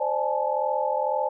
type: tone cluster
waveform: sine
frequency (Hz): 522 / 596 / 836 / 878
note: C5 / D5 / G#5 / A5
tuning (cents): -4 / +25 / +11 / -4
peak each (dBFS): -28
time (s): 0-1.29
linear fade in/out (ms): 10
effects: none